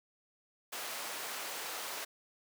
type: high-pass noise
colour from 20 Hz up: pink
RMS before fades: -41 dBFS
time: 0.72-2.05 s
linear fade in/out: 10 ms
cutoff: 610 Hz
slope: 12 dB/octave
effects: none